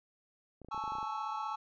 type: clicks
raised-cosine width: 2 ms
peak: -37 dBFS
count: 11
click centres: 0.617 / 0.647 / 0.686 / 0.746 / 0.778 / 0.839 / 0.878 / 0.921 / 0.953 / 0.985 / 1.029 s
type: chord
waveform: triangle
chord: A major seventh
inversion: third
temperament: equal with one note detuned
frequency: 844.2 / 880 / 1108.7 / 1318.5 Hz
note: G#5 / A5 / C#6 / E6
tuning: +28 / 0 / 0 / 0 cents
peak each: -39 dBFS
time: 0.71-1.56 s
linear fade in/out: 10 ms
effects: resampled to 16000 Hz